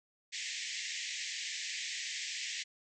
pink band-pass noise, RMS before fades -40 dBFS, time 0.32-2.64 s, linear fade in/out 20 ms, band 1800 to 7700 Hz, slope 96 dB/octave, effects none

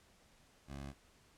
15% pulse tone, 69.3 Hz, C#2, in tune, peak -38 dBFS, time 0.67-0.94 s, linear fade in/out 50 ms, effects pink hiss -67 dBFS RMS until 1.37 s + low-pass 10000 Hz 12 dB/octave

